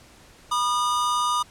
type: tone pair together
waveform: square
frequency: 976 / 1219.1 Hz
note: B5 / D#6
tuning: -21 / -36 cents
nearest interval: major third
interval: 385 cents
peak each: -27 / -23 dBFS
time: 0.51-1.43 s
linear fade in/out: 10 ms
effects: pink hiss -51 dBFS RMS until 1.5 s + low-pass 10000 Hz 12 dB/octave